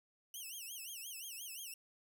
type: tone with vibrato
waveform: 5% pulse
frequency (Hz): 2897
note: F#7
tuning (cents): -37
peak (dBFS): -37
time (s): 0.34-1.74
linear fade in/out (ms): 2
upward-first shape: sine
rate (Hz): 5.7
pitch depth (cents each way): 200
effects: none